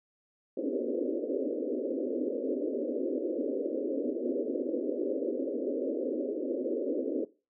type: band-pass noise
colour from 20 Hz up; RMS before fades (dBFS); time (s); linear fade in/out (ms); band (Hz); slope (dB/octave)
pink; -32; 0.57-7.25; 5; 250 to 570; 96
effects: noise-tail reverb RT60 0.3 s tail -19 dB re dry